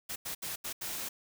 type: noise bursts at uneven times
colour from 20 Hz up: white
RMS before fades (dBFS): -38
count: 5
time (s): 0.09-0.16 / 0.25-0.35 / 0.42-0.56 / 0.64-0.73 / 0.81-1.09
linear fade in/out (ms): 10
effects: none